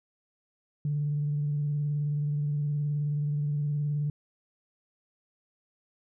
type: tone with vibrato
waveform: sine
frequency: 146.83 Hz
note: D3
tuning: in tune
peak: -25 dBFS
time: 0.85-4.1 s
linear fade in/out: 2 ms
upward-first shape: triangle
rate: 19 Hz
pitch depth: 42 cents each way
effects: tanh soft clip ceiling -21 dBFS